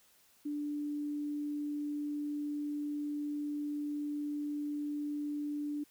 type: tone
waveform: sine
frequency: 293.7 Hz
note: D4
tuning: in tune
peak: -34 dBFS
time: 0.45-5.84 s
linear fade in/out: 10 ms
effects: white hiss -66 dBFS RMS until 5.9 s